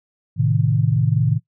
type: chord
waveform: sine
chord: A diminished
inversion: none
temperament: equal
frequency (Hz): 110 / 130.81 / 155.56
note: A2 / C3 / Eb3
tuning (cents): 0 / 0 / 0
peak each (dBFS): -19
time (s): 0.36-1.4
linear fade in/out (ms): 50
effects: noise-tail reverb RT60 0.1 s tail -18 dB re dry